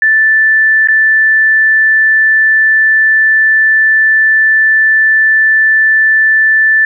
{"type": "tone with dropouts", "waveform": "sine", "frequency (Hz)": 1760, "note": "A6", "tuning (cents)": 0, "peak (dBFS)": -5, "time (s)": [0.02, 6.85], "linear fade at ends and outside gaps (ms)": 2, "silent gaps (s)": [0.874, 0.885], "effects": []}